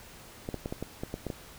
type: clicks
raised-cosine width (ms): 2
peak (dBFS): -20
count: 9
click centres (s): 0.489 / 0.543 / 0.659 / 0.725 / 0.826 / 1.035 / 1.141 / 1.267 / 1.302
effects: pink hiss -50 dBFS RMS until 1.58 s